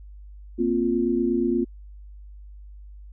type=chord; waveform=sine; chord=Bb suspended second; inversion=none; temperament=equal; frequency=233.1 / 261.6 / 349.2 Hz; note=Bb3 / C4 / F4; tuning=0 / 0 / 0 cents; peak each=-25 / -25 / -23 dBFS; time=0.58-1.65 s; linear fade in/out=20 ms; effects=added 50 Hz sine -40 dBFS peak until 3.12 s